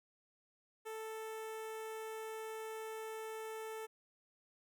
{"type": "tone with notch filter", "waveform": "sawtooth", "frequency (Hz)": 440.6, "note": "A4", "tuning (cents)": 2, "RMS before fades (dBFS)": -45, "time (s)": [0.85, 3.87], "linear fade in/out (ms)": 20, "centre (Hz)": 4500, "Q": 1.3, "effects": []}